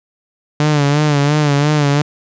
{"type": "tone with vibrato", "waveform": "sawtooth", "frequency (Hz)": 146.7, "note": "D3", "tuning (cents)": -2, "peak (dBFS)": -7, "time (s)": [0.6, 2.02], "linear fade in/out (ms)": 2, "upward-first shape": "sine", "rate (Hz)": 2.9, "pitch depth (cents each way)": 64, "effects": ["resampled to 16000 Hz", "8-bit"]}